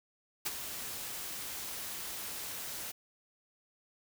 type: noise with ADSR envelope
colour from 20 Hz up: white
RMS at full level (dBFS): -32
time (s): 0.45-2.92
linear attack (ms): 15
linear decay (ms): 30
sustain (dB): -9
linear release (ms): 12
effects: none